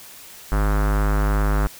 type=tone with low-pass filter; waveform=square; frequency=51.3 Hz; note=G#1; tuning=21 cents flat; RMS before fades=-19 dBFS; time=0.52-1.67 s; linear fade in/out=0 ms; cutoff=1400 Hz; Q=2.8; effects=white hiss -42 dBFS RMS until 1.79 s